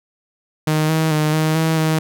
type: tone with pitch steps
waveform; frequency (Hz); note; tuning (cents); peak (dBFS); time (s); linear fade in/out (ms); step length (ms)
sawtooth; 154.9 / 159.1 / 153.2 / 156.8 / 160.8 / 158; D#3 / D#3 / D#3 / D#3 / E3 / D#3; -7 / +39 / -27 / +14 / -43 / +27; -11; 0.67-1.99; 5; 220
effects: none